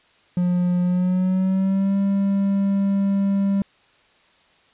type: tone with pitch glide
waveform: triangle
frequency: 178 to 197.5 Hz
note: F3 to G3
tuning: +33 to +13 cents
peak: -15 dBFS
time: 0.37-3.62 s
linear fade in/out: 2 ms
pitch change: +180 cents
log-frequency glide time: 0.82-1.97 s
effects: white hiss -57 dBFS RMS until 4.73 s + resampled to 8000 Hz